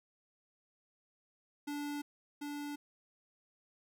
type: tone with echo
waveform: square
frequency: 290.7 Hz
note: D4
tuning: 18 cents flat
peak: -38 dBFS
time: 1.67-2.02 s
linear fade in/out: 10 ms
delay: 740 ms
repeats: 1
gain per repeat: -2 dB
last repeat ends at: 2.76 s
effects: none